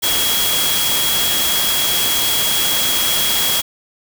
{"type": "tone in noise", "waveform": "sine", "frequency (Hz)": 3311, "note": "G#7", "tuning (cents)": -6, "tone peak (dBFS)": -19, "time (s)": [0.02, 3.62], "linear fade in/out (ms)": 20, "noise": "white", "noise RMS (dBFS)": -18, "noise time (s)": [0.02, 3.62], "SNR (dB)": -4, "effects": []}